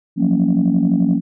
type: chord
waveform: sine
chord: Gb major seventh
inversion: third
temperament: just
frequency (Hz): 173.43 / 185 / 231.2 / 277.5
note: F3 / Gb3 / Bb3 / Db4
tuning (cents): -12 / 0 / -14 / +2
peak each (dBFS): -17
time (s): 0.16-1.21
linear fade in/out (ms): 50
effects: tanh soft clip ceiling -6 dBFS